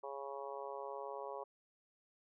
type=harmonic tone; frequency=138.59 Hz; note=C#3; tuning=in tune; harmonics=3 / 4 / 5 / 6 / 7 / 8; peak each=-48 / -47 / -52 / -51 / -49 / -52 dBFS; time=0.03-1.44 s; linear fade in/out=10 ms; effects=none